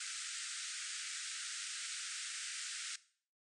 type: band-pass noise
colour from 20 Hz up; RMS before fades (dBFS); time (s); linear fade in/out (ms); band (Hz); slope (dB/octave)
white; -44; 0-2.96; 5; 1300 to 9100; 96
effects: noise-tail reverb RT60 0.5 s tail -18 dB re dry